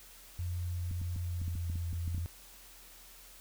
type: tone with pitch glide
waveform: sine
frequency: 87.7 to 85.1 Hz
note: F2 to F2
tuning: +8 to -44 cents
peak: -33 dBFS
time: 0.39-2.26 s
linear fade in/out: 0 ms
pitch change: -52 cents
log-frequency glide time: 1.29-1.57 s
type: clicks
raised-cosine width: 5 ms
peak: -30 dBFS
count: 12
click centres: 0.913 / 1.016 / 1.162 / 1.417 / 1.48 / 1.554 / 1.699 / 1.757 / 1.93 / 2.078 / 2.147 / 2.18 s
effects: added 42 Hz sine -59 dBFS peak until 3.4 s + white hiss -55 dBFS RMS until 3.4 s